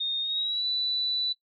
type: tone with pitch glide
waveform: sine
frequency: 3683 to 3970 Hz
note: A#7 to B7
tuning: -22 to +8 cents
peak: -26 dBFS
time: 0-1.33 s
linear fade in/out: 10 ms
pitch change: +130 cents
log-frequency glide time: 0.21-0.65 s
effects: noise-tail reverb RT60 0.1 s tail -17 dB re dry